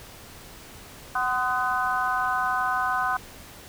harmonic tone with a mistuned harmonic, 250 Hz, B3, 21 cents sharp, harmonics 3 / 4 / 5 / 6, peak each -28 / -28 / -28 / -28 dBFS, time 1.15-3.17 s, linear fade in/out 5 ms, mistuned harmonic 4, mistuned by +46 cents, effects pink hiss -45 dBFS RMS until 3.68 s

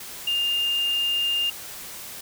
sine tone in noise, 2810 Hz, F7, 10 cents sharp, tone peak -21 dBFS, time 0.27-1.5 s, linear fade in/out 5 ms, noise white, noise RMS -38 dBFS, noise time 0-2.21 s, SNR +14 dB, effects none

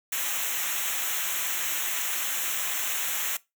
white noise with comb filter, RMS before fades -29 dBFS, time 0.12-3.37 s, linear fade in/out 5 ms, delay 0.21 ms, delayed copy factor -0.85, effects noise-tail reverb RT60 0.2 s tail -20 dB re dry

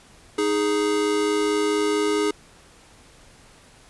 square tone pair together, 311.1 / 415.5 Hz, D#4 / G#4, 0 / +1 cents, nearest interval perfect fourth, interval 501 cents, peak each -25 / -22 dBFS, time 0.38-2.31 s, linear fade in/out 5 ms, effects pink hiss -51 dBFS RMS until 3.89 s + resampled to 24000 Hz

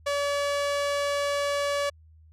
sawtooth tone with low-pass filter, 571 Hz, D5, 49 cents flat, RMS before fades -27 dBFS, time 0.06-1.9 s, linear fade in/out 10 ms, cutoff 9000 Hz, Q 0.62, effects added 79 Hz sine -51 dBFS peak until 2.32 s

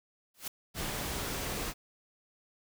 white noise with exponential growth, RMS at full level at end -33 dBFS, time 0.34-0.48 s, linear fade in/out 5 ms, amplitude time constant 30 ms
pink noise, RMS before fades -36 dBFS, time 0.74-1.74 s, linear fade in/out 50 ms
effects none

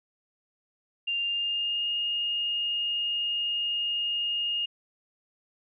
sine tone with pitch glide, 2794 to 2844 Hz, F7 to F7, 0 to +31 cents, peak -26 dBFS, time 1.07-4.66 s, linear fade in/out 10 ms, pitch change +31 cents, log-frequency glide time 1.2-1.88 s, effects none

